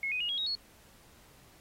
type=tone with pitch steps; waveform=sine; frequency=2175 / 2498 / 2870 / 3297 / 3787 / 4350 Hz; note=C#7 / D#7 / F7 / G#7 / A#7 / C#8; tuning=-33 / +6 / +47 / -13 / +27 / -33 cents; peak=-30 dBFS; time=0.03-0.552 s; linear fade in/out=2 ms; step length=87 ms; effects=pink hiss -60 dBFS RMS until 1.6 s + AAC 48 kbps